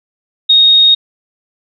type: tone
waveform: sine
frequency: 3729 Hz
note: A#7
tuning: in tune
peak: -4 dBFS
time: 0.49-0.95 s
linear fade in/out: 10 ms
effects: none